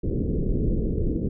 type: low-pass noise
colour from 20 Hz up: pink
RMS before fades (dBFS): -24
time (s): 0.03-1.29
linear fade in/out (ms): 10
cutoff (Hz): 460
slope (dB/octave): 48
effects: none